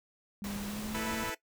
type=tone with pitch glide; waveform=sine; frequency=202 to 224.1 Hz; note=G#3 to A3; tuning=-48 to +32 cents; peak=-37 dBFS; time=0.42-1.24 s; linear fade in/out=0 ms; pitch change=+180 cents; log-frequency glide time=0.62-1.08 s
type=noise; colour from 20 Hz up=pink; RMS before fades=-42 dBFS; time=0.44-1.3 s; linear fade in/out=2 ms
type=chord; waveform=10% pulse; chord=E suspended fourth; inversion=none; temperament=equal with one note detuned; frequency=327.2 / 440 / 493.9 Hz; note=E4 / A4 / B4; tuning=-13 / 0 / 0 cents; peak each=-31 dBFS; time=0.94-1.35 s; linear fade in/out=10 ms
effects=noise-tail reverb RT60 0.1 s tail -18 dB re dry